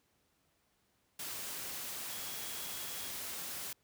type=tone in noise; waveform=sine; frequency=3322 Hz; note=G#7; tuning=in tune; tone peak=-52 dBFS; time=2.11-3.1 s; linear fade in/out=5 ms; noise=white; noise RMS=-42 dBFS; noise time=1.19-3.73 s; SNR=-13 dB; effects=pink hiss -75 dBFS RMS until 3.83 s + high-pass 60 Hz 12 dB/octave